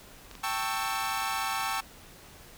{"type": "clicks", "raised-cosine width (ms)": 0.2, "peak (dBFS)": -27, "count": 2, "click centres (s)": [0.313, 0.353]}
{"type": "chord", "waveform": "sawtooth", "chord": "A dominant seventh", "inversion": "third", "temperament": "equal with one note detuned", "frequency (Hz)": [784, 891.3, 1108.7, 1318.5], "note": ["G5", "A5", "C#6", "E6"], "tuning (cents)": [0, 22, 0, 0], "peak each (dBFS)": -31, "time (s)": [0.43, 1.81], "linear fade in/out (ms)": 10}
{"effects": ["pink hiss -51 dBFS RMS until 2.57 s"]}